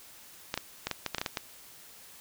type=clicks; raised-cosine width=0.2 ms; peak=-13 dBFS; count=10; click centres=0.541 / 0.576 / 0.87 / 0.913 / 1.063 / 1.147 / 1.183 / 1.215 / 1.262 / 1.372 s; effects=white hiss -52 dBFS RMS until 2.2 s